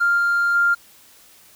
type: tone with level steps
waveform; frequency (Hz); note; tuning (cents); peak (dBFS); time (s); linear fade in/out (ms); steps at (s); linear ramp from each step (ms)
triangle; 1396.9; F6; 0; -11 / -13 / -10; 0-0.75; 20; 0.17 / 0.54; 20
effects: tanh soft clip ceiling -12 dBFS + white hiss -50 dBFS RMS until 1.55 s